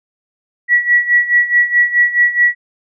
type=tone with tremolo; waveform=sine; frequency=1935 Hz; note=B6; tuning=36 cents flat; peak=-6 dBFS; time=0.68-2.55 s; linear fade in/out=50 ms; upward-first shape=sine; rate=4.7 Hz; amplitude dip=80%; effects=none